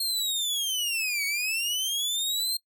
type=linear two-way sweep; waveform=sawtooth; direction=down then up; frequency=4265 to 2217 to 4202 Hz; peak=-23 dBFS; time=0-2.57 s; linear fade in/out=5 ms; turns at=1.25 s; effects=noise-tail reverb RT60 0.1 s tail -21 dB re dry